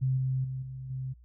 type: tone with level steps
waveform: sine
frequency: 130.81 Hz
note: C3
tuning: in tune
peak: -24 / -26 / -32 / -37 / -32 dBFS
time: 0.01-1.14 s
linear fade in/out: 20 ms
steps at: 0.17 / 0.44 / 0.62 / 0.9 s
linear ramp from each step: 5 ms
effects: added 60 Hz sine -52 dBFS peak until 1.24 s